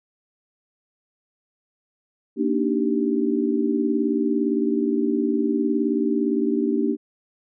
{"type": "chord", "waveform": "sine", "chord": "Eb major seventh", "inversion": "second", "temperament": "just", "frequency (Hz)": [233.3, 291.7, 311.1, 388.9], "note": ["Bb3", "D4", "Eb4", "G4"], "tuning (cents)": [2, -12, 0, -14], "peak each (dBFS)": [-24, -23, -27, -25], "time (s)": [2.36, 6.97], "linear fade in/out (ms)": 50, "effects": []}